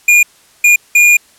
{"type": "tone bursts at uneven times", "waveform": "square", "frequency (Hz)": 2426, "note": "D#7", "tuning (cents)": -44, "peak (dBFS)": -5, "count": 3, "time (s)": [[0.08, 0.23], [0.64, 0.76], [0.95, 1.17]], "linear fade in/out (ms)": 5, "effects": ["white hiss -47 dBFS RMS until 1.38 s", "low-pass 11000 Hz 12 dB/octave"]}